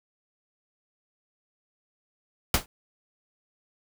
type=noise with exponential decay; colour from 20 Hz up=pink; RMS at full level=-17 dBFS; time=2.54-2.66 s; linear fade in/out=2 ms; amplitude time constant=25 ms; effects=none